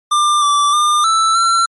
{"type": "tone with pitch steps", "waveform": "square", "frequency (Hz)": [1192, 1164, 1203, 1322, 1354], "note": ["D6", "D6", "D6", "E6", "E6"], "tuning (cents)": [25, -16, 41, 5, 46], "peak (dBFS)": -11, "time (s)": [0.11, 1.66], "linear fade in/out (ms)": 10, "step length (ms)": 310, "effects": ["MP3 48 kbps"]}